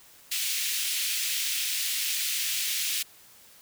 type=high-pass noise; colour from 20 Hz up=pink; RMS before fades=-29 dBFS; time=0.31-3.03 s; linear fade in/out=10 ms; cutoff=2400 Hz; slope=24 dB/octave; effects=white hiss -54 dBFS RMS until 3.61 s